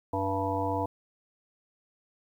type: harmonic tone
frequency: 97.2 Hz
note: G2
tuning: 14 cents flat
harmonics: 1 / 3 / 5 / 7 / 9 / 10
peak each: -34 / -34 / -34 / -34 / -34 / -34 dBFS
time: 0.13-0.86 s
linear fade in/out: 5 ms
effects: 10-bit